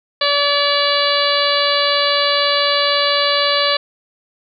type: harmonic tone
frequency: 574 Hz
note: D5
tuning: 40 cents flat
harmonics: 1 / 2 / 3 / 4 / 5 / 6 / 7 / 8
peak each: -19 / -20 / -23 / -25 / -23 / -23 / -20 / -23 dBFS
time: 0.21-3.77 s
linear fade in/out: 5 ms
effects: none